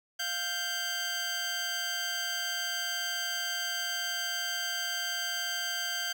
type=tone pair together; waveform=15% pulse; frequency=698.5 / 1569.9 Hz; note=F5 / G6; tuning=0 / +2 cents; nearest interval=octave + major second; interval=1402 cents; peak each=-34 / -25 dBFS; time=0.19-6.13 s; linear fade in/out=10 ms; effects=none